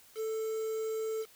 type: tone with quantisation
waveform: triangle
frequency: 440.9 Hz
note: A4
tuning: 4 cents sharp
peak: -30 dBFS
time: 0.15-1.26 s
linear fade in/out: 50 ms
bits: 8
effects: white hiss -59 dBFS RMS until 1.35 s